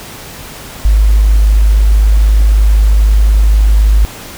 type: tone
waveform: sine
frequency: 51.91 Hz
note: G#1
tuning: in tune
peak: -4 dBFS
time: 0.85-4.05 s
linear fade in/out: 0 ms
effects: pink hiss -29 dBFS RMS until 4.37 s